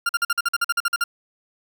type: tone bursts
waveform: 40% pulse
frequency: 1396 Hz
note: F6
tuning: 1 cent flat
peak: -17 dBFS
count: 13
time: 0.06-1.04 s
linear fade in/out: 5 ms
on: 32 ms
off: 47 ms
effects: none